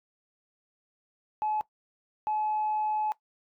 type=tone pair in turn; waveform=sine; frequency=855 / 855 Hz; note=A5 / A5; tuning=-50 / -50 cents; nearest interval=unison; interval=0 cents; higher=neither; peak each=-25 dBFS; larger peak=neither; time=1.42-1.61 / 2.27-3.12 s; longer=second; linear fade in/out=0 ms; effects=noise-tail reverb RT60 0.1 s tail -19 dB re dry + tanh soft clip ceiling -22 dBFS